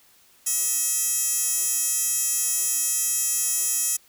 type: tone with high-pass filter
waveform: 15% pulse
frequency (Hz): 643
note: E5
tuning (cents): -43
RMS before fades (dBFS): -24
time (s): 0.46-3.97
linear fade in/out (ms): 10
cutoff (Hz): 8100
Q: 2.4
effects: white hiss -57 dBFS RMS until 4.08 s